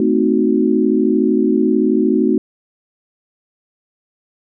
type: chord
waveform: sine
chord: A diminished seventh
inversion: none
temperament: equal with one note detuned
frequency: 220 / 257.9 / 311.1 / 370 Hz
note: A3 / C4 / Eb4 / Gb4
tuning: 0 / -25 / 0 / 0 cents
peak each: -17 dBFS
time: 0-2.38 s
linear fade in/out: 2 ms
effects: none